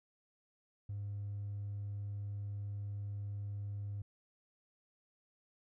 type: tone with hard clipping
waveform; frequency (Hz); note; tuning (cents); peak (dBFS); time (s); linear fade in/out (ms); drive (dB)
sine; 101.5; G#2; -39; -39; 0.89-4.02; 5; 1
effects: none